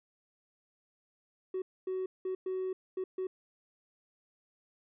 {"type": "tone bursts at uneven times", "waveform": "triangle", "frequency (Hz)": 374.1, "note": "F#4", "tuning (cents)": 19, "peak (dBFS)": -29, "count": 6, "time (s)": [[1.54, 1.62], [1.87, 2.06], [2.25, 2.35], [2.46, 2.73], [2.97, 3.04], [3.18, 3.27]], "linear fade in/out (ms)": 5, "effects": ["tanh soft clip ceiling -28 dBFS", "resampled to 8000 Hz"]}